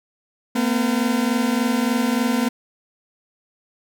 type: tone pair together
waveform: 40% pulse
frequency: 229.2 / 252.6 Hz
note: A#3 / B3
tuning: -29 / +39 cents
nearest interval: major second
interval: 168 cents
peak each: -20 dBFS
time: 0.55-2.49 s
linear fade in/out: 10 ms
effects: none